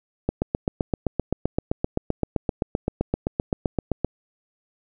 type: click train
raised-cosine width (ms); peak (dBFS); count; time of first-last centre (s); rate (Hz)
2; -8; 30; 0.29-4.046; 7.72
effects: none